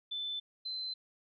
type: tone pair in turn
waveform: sine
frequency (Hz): 3520 / 4072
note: A7 / C8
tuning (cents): 0 / -48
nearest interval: minor third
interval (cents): 252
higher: second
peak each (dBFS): -35 / -36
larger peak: first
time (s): 0.11-0.4 / 0.65-0.94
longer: neither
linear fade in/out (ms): 10
effects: none